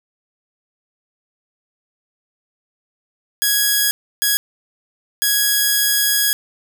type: tone bursts at uneven times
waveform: 5% pulse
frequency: 1661.2 Hz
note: G#6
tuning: in tune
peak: -3 dBFS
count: 3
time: 3.42-3.91 / 4.22-4.37 / 5.22-6.33 s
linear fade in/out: 0 ms
effects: none